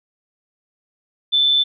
sine tone with amplitude modulation, 3520 Hz, A7, in tune, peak -11 dBFS, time 1.32-1.64 s, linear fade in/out 20 ms, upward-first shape sine, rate 140 Hz, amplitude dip 35%, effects none

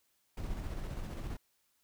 brown noise with tremolo, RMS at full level -38 dBFS, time 0.37-1.37 s, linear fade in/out 5 ms, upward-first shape square, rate 15 Hz, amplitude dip 30%, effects white hiss -75 dBFS RMS until 1.83 s

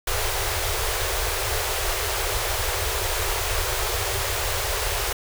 pink band-stop noise, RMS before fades -25 dBFS, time 0.07-5.13 s, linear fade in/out 5 ms, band 110 to 360 Hz, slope 96 dB/octave, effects none

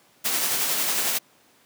white noise with tremolo, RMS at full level -23 dBFS, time 0.24-1.19 s, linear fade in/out 20 ms, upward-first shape sine, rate 11 Hz, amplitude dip 30%, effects pink hiss -58 dBFS RMS until 1.65 s + high-pass 200 Hz 12 dB/octave

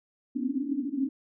white band-pass noise, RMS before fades -30 dBFS, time 0.35-1.09 s, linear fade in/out 10 ms, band 250 to 290 Hz, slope 96 dB/octave, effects none

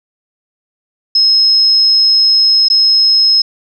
sine tone with dropouts, 5160 Hz, E8, 38 cents flat, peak -6 dBFS, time 1.15-3.42 s, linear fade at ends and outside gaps 5 ms, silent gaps 2.685-2.7 s, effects none

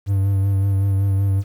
triangle tone with vibrato, 98 Hz, G2, in tune, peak -13 dBFS, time 0.06-1.44 s, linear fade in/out 50 ms, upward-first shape sine, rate 5.3 Hz, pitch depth 27 cents each way, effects 8-bit

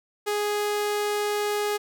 sawtooth tone, 415.3 Hz, G#4, in tune, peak -20 dBFS, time 0.26-1.78 s, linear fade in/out 20 ms, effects none

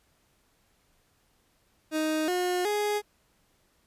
30% pulse tone with pitch steps, 311.7 / 360.1 / 416.1 Hz, D#4 / F#4 / G#4, +3 / -47 / +3 cents, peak -23 dBFS, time 1.91-3.02 s, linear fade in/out 50 ms, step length 370 ms, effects pink hiss -68 dBFS RMS until 3.86 s + resampled to 32000 Hz

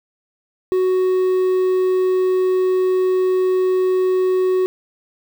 triangle tone with quantisation, 371 Hz, F#4, 5 cents sharp, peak -12 dBFS, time 0.72-4.66 s, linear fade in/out 0 ms, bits 7, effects none

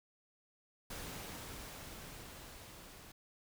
pink noise with level ramp, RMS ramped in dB -45 to -55 dBFS, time 0.9-3.12 s, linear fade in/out 5 ms, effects none

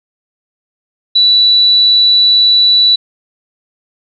sine tone, 3951 Hz, B7, in tune, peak -5 dBFS, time 1.15-2.96 s, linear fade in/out 10 ms, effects none

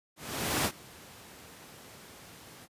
pink noise with ADSR envelope, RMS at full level -27 dBFS, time 0.16-2.68 s, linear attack 490 ms, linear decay 64 ms, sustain -23 dB, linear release 44 ms, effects high-pass 100 Hz 12 dB/octave + resampled to 32000 Hz

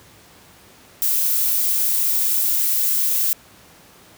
violet noise, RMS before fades -19 dBFS, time 1.02-3.33 s, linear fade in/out 0 ms, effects pink hiss -48 dBFS RMS until 4.17 s + high-pass 80 Hz 12 dB/octave

